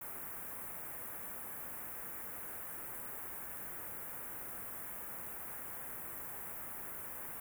white band-stop noise, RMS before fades -45 dBFS, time 0.01-7.4 s, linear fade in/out 5 ms, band 1900 to 11000 Hz, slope 24 dB/octave, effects none

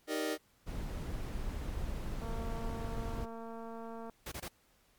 sawtooth chord, Eb major seventh, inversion none, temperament just, 311.1 / 388.9 / 466.7 / 583.4 Hz, Eb4 / G4 / Bb4 / D5, 0 / -14 / +2 / -12 cents, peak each -32 / -36 / -34 / -36 dBFS, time 0.07-0.38 s, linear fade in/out 50 ms
brown noise, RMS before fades -38 dBFS, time 0.66-3.26 s, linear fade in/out 20 ms
click train, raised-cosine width 1 ms, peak -33 dBFS, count 429, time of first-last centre 2.22-4.097 s, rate 228 Hz
pink noise bursts, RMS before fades -42 dBFS, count 3, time 4.26-4.482 s, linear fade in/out 5 ms, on 58 ms, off 24 ms
effects pink hiss -69 dBFS RMS until 4.98 s + MP3 96 kbps

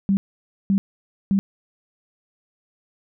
sine tone bursts, 196 Hz, G3, in tune, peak -15 dBFS, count 3, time 0.09-1.39 s, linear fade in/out 0 ms, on 80 ms, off 530 ms, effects none

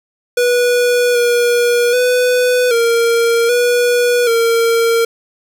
square tone with pitch steps, 488.2 / 480.2 / 497.3 / 465 / 485.6 / 460.8 Hz, B4 / B4 / B4 / A#4 / B4 / A#4, -20 / -49 / +12 / -4 / -29 / -20 cents, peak -11 dBFS, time 0.37-5.05 s, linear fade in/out 5 ms, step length 780 ms, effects 8-bit

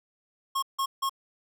square tone bursts, 1085 Hz, C#6, 37 cents flat, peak -26 dBFS, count 3, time 0.55-1.095 s, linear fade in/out 10 ms, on 75 ms, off 160 ms, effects none

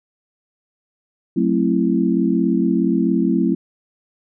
sine chord, F# half-diminished seventh, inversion none, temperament just, 185 / 222 / 266.4 / 333 Hz, F#3 / A3 / C4 / E4, 0 / +16 / +31 / +18 cents, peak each -20 dBFS, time 1.36-3.55 s, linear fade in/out 10 ms, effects none

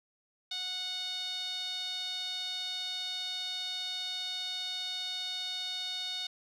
sawtooth tone with band-pass filter, 735 Hz, F#5, 12 cents flat, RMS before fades -37 dBFS, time 0.51-6.27 s, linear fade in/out 5 ms, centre 3900 Hz, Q 9.1, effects none

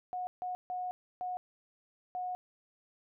sine tone bursts at uneven times, 728 Hz, F#5, 28 cents flat, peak -34 dBFS, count 5, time 0.13-0.27 / 0.42-0.55 / 0.7-0.91 / 1.21-1.37 / 2.15-2.35 s, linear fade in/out 0 ms, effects none

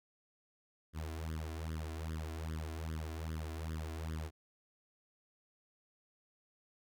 sawtooth tone with flanger, 79.4 Hz, D#2, 36 cents sharp, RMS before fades -41 dBFS, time 0.93-4.31 s, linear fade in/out 50 ms, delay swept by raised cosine 0.59 to 2.99 ms, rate 2.5 Hz, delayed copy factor +1, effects none

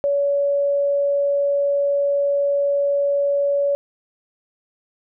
sine tone, 566 Hz, C#5, 36 cents sharp, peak -16 dBFS, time 0.04-3.75 s, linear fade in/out 0 ms, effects none

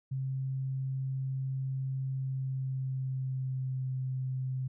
sine tone with pitch glide, 133 to 130.19 Hz, C3 to C3, +29 to -8 cents, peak -31 dBFS, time 0.11-4.68 s, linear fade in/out 10 ms, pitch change -37 cents, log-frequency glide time 2.12-3.92 s, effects none

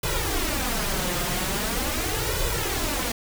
pink noise with flanger, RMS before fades -26 dBFS, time 0.03-3.12 s, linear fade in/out 5 ms, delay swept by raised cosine 2 to 5.7 ms, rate 0.42 Hz, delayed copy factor +0.75, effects none

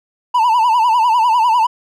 triangle tone with vibrato, 932.3 Hz, A#5, in tune, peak -8 dBFS, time 0.34-1.67 s, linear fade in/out 10 ms, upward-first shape sine, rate 10 Hz, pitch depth 120 cents each way, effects none

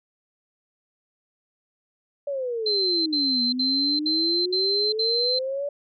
sine exponential two-way sweep, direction down then up, 579 to 240 to 579 Hz, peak -25 dBFS, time 2.27-5.69 s, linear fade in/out 5 ms, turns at 3.43 s
sine tone bursts, 4100 Hz, C8, 36 cents flat, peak -21 dBFS, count 6, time 2.66-5.39 s, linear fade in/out 5 ms, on 400 ms, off 66 ms
effects none

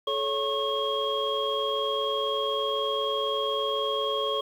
sine tone cluster, 432 / 556 / 1091 / 3261 Hz, A4 / C#5 / C#6 / G#7, -32 / +5 / -28 / -32 cents, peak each -30 dBFS, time 0.07-4.41 s, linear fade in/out 5 ms, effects tanh soft clip ceiling -16 dBFS + 9-bit

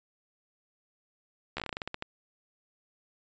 slowing click train, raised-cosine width 0.3 ms, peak -18 dBFS, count 13, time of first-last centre 1.57-2.024 s, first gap 13 ms, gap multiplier 1.18, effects resampled to 16000 Hz

